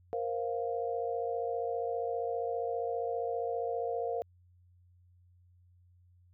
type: chord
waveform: sine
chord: Bb suspended second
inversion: none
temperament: equal with one note detuned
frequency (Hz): 468.3 / 523.3 / 698.5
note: Bb4 / C5 / F5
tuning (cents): +8 / 0 / 0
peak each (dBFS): -34 / -38 / -36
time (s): 0.13-4.22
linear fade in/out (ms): 0
effects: added 89 Hz sine -60 dBFS peak until 6.33 s